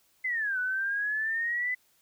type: exponential two-way sweep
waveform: sine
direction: down then up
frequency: 2076 to 1480 to 2017 Hz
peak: -27 dBFS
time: 0.24-1.75 s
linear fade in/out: 10 ms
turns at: 0.59 s
effects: white hiss -67 dBFS RMS until 2.01 s